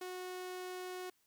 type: tone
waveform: sawtooth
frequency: 366.1 Hz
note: F#4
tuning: 18 cents flat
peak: -38 dBFS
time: 0.01-1.1 s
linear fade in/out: 5 ms
effects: white hiss -75 dBFS RMS until 1.26 s